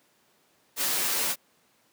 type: noise with comb filter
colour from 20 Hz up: white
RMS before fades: -27 dBFS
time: 0.76-1.36 s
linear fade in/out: 50 ms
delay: 9.8 ms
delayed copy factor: -0.8
effects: pink hiss -65 dBFS RMS until 1.92 s + high-pass 200 Hz 12 dB/octave